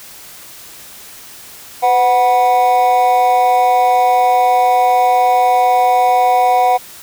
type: tone with amplitude modulation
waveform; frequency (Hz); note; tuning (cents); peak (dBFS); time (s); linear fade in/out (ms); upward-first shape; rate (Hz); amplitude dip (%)
triangle; 740; F#5; 0; -3; 1.82-6.78; 20; sine; 236; 85
effects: white hiss -36 dBFS RMS until 7.02 s